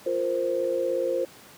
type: chord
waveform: sine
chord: F suspended fourth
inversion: none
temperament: equal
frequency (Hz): 349.2 / 466.2 / 523.3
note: F4 / Bb4 / C5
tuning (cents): 0 / 0 / 0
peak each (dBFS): -30 / -30 / -25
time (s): 0.06-1.25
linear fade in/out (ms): 5
effects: pink hiss -49 dBFS RMS until 1.57 s + high-pass 150 Hz 12 dB/octave